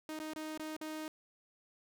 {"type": "tone with dropouts", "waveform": "sawtooth", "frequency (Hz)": 311.1, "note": "D#4", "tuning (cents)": 0, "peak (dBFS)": -36, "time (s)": [0.09, 1.08], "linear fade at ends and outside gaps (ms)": 1, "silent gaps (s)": [[0.191, 0.2], [0.335, 0.361], [0.576, 0.596], [0.766, 0.812]], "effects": []}